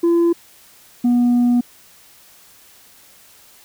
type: tone pair in turn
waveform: sine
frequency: 340 / 242.7 Hz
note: F4 / B3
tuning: -46 / -30 cents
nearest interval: tritone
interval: 584 cents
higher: first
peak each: -9 dBFS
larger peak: neither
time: 0.03-0.33 / 1.04-1.61 s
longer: second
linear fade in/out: 10 ms
effects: tanh soft clip ceiling -11 dBFS + white hiss -48 dBFS RMS until 3.64 s